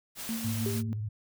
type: noise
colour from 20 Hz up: white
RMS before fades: -39 dBFS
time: 0.15-0.83 s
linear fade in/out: 50 ms
type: tone with tremolo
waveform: sine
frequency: 226 Hz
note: A3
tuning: 47 cents sharp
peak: -30 dBFS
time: 0.29-0.93 s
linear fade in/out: 0 ms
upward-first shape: sine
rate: 6.5 Hz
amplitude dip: 55%
type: tone with vibrato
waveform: sine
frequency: 107 Hz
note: A2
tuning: 48 cents flat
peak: -31 dBFS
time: 0.44-1.09 s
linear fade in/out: 10 ms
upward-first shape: sine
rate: 17 Hz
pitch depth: 66 cents each way
type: tone with exponential decay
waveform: sine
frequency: 397.8 Hz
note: G4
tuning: 25 cents sharp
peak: -29 dBFS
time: 0.66-1.01 s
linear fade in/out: 1 ms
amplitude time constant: 76 ms
effects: none